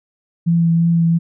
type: tone with vibrato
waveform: sine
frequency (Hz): 167.6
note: E3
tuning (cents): +29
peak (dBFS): -11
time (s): 0.46-1.19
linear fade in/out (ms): 20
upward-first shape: triangle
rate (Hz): 2.9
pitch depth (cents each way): 17
effects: none